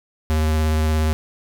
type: tone with vibrato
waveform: square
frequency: 78 Hz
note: D#2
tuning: 5 cents sharp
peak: -17 dBFS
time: 0.3-1.13 s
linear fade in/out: 0 ms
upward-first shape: triangle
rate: 17 Hz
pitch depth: 19 cents each way
effects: none